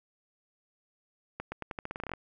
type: accelerating click train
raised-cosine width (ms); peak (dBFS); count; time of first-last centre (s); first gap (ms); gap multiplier
0.5; -21; 14; 1.4-2.136; 120; 0.86
effects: none